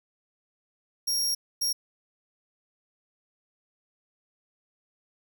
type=tone bursts at uneven times; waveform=sawtooth; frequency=5588 Hz; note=F8; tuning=in tune; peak=-22 dBFS; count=2; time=1.07-1.35 / 1.61-1.73 s; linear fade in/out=10 ms; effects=none